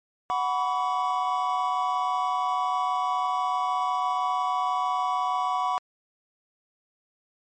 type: chord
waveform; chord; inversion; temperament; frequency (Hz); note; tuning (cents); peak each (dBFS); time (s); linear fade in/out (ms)
triangle; F# suspended fourth; none; equal with one note detuned; 740 / 987.8 / 1134; F#5 / B5 / C#6; 0 / 0 / +39; -26; 0.3-5.78; 0
effects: MP3 32 kbps